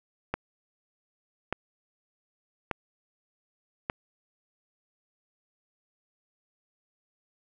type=click train; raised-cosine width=0.5 ms; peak=-13 dBFS; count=4; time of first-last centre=0.34-3.899 s; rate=0.843 Hz; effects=none